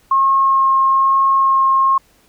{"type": "tone with vibrato", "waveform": "sine", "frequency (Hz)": 1077, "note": "C6", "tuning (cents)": 50, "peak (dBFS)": -10, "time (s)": [0.11, 1.98], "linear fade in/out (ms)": 5, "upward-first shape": "sine", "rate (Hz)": 1.1, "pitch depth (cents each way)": 8, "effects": ["pink hiss -54 dBFS RMS until 2.28 s"]}